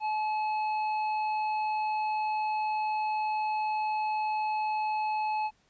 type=tone with hard clipping; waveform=sine; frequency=858 Hz; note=A5; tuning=44 cents flat; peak=-29 dBFS; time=0-5.51 s; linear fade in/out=50 ms; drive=7 dB; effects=pink hiss -68 dBFS RMS until 5.69 s + resampled to 16000 Hz